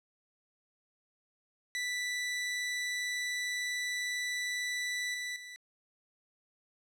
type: tone with level steps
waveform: sawtooth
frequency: 1975.5 Hz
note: B6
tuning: in tune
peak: -29 / -32 / -41 dBFS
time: 1.75-5.56 s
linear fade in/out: 0 ms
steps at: 5.14 / 5.36 s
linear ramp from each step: 2 ms
effects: low-pass 9000 Hz 12 dB/octave